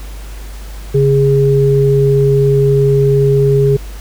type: tone pair together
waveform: sine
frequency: 138.59 / 411.7 Hz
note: C#3 / G#4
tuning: 0 / -15 cents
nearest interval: octave + perfect fifth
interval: 1885 cents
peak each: -10 dBFS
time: 0.94-3.77 s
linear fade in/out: 10 ms
effects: added 50 Hz sine -25 dBFS peak until 4 s + pink hiss -37 dBFS RMS until 4 s